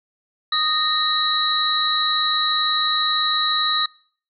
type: tone cluster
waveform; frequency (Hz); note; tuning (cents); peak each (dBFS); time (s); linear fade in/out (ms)
sine; 1241 / 1845 / 3913 / 4175; D#6 / A#6 / B7 / C8; -5 / -18 / -17 / -5; -23 / -27 / -20 / -27; 0.52-3.86; 5
effects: noise-tail reverb RT60 0.5 s tail -23 dB re dry